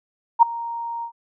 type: tone with ADSR envelope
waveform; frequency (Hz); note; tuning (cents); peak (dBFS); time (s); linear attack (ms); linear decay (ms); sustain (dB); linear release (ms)
sine; 932.3; A#5; 0; -5; 0.39-1.12; 33; 10; -21; 85
effects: none